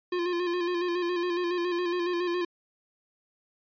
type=tone with vibrato; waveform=square; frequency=351.5 Hz; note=F4; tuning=11 cents sharp; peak=-27 dBFS; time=0.12-2.45 s; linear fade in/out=5 ms; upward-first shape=square; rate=7.2 Hz; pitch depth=35 cents each way; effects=resampled to 11025 Hz